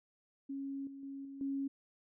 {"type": "tone with level steps", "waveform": "sine", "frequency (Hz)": 274.8, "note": "C#4", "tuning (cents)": -15, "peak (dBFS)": [-38, -46, -42, -45, -34], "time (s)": [0.49, 1.68], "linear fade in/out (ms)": 10, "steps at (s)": [0.87, 1.03, 1.25, 1.41], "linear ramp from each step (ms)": 2, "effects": []}